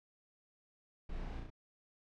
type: noise with echo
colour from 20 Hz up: brown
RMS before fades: -45 dBFS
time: 1.09-1.4 s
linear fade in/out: 5 ms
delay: 34 ms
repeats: 3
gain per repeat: -2 dB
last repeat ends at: 1.502 s
effects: low-pass 4000 Hz 12 dB/octave